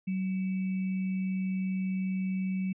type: tone with sample-and-hold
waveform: sine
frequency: 188.7 Hz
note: F#3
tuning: 34 cents sharp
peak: -28 dBFS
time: 0.07-2.73 s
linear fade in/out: 10 ms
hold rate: 2450 Hz
effects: resampled to 8000 Hz